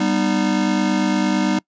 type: chord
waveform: square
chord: G augmented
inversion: none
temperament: just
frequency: 196 / 245 / 306.2 Hz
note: G3 / B3 / D#4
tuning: 0 / -14 / -28 cents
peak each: -21 / -23 / -21 dBFS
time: 0-1.59 s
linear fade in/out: 5 ms
effects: noise-tail reverb RT60 0.1 s tail -25 dB re dry + resampled to 16000 Hz